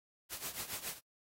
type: noise with tremolo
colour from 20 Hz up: white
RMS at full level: -39 dBFS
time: 0.29-1 s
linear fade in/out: 50 ms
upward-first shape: triangle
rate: 7.2 Hz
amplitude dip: 85%
effects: noise-tail reverb RT60 0.1 s tail -24 dB re dry + AAC 48 kbps